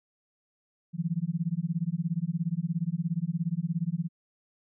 sine tone with tremolo, 168.3 Hz, E3, 36 cents sharp, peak -23 dBFS, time 0.93-4.09 s, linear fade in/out 50 ms, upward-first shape sine, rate 17 Hz, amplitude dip 100%, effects none

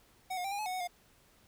square tone with pitch steps, 748 / 718 / 784 / 811 / 853 / 736 / 741 / 709 Hz, F#5 / F5 / G5 / G#5 / G#5 / F#5 / F#5 / F5, +19 / +48 / 0 / -41 / +46 / -9 / +2 / +26 cents, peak -35 dBFS, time 0.3-0.876 s, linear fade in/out 10 ms, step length 72 ms, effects pink hiss -65 dBFS RMS until 1.47 s

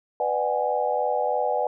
sine chord, G# half-diminished seventh, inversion first, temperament just, 498.4 / 598 / 747.5 / 830.6 Hz, B4 / D5 / F#5 / G#5, +16 / +31 / +17 / 0 cents, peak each -27 dBFS, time 0.2-1.67 s, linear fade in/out 2 ms, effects none

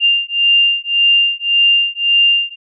sine beating tone pair, 2794 / 2795.8 Hz, F7 / F7, 0 / +1 cents, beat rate 1.8 Hz, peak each -13 dBFS, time 0-2.56 s, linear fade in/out 50 ms, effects none

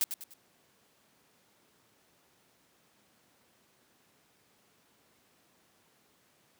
blue noise with echo, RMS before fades -28 dBFS, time 0.01-0.04 s, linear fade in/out 0 ms, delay 99 ms, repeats 3, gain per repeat -8 dB, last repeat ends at 0.337 s, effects pink hiss -67 dBFS RMS until 6.59 s + high-pass 150 Hz 12 dB/octave

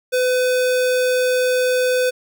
square tone, 504 Hz, B4, 35 cents sharp, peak -16 dBFS, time 0.12-2.11 s, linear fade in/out 20 ms, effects none

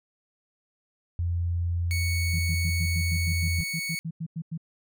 sine tone with pitch glide, 86.2 to 85.46 Hz, F2 to F2, -22 to -37 cents, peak -24 dBFS, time 1.19-3.61 s, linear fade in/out 0 ms, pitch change -15 cents, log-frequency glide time 2.07-2.24 s
sawtooth tone, 2221 Hz, C#7, 3 cents sharp, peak -26 dBFS, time 1.91-3.99 s, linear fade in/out 0 ms
sine tone bursts, 163 Hz, E3, 19 cents flat, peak -29 dBFS, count 15, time 2.33-4.577 s, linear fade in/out 10 ms, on 63 ms, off 93 ms
effects none

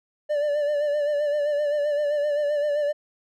triangle tone with vibrato, 587.3 Hz, D5, in tune, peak -19 dBFS, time 0.29-2.93 s, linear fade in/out 20 ms, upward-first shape sine, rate 7.7 Hz, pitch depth 43 cents each way, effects none

